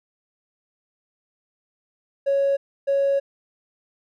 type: tone pair in turn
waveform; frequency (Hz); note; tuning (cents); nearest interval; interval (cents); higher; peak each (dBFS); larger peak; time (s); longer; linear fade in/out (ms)
triangle; 554.4 / 554.4; C#5 / C#5; 0 / 0; unison; 0; neither; -14; neither; 2.26-2.57 / 2.87-3.2; second; 20
effects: tanh soft clip ceiling -14 dBFS